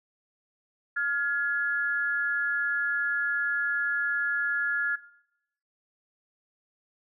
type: tone pair together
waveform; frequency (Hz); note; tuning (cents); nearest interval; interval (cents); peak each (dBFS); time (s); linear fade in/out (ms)
sine; 1411.3 / 1694; F6 / G#6; +18 / +34; minor third; 316; -28; 0.96-4.96; 10
effects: noise-tail reverb RT60 0.8 s tail -18 dB re dry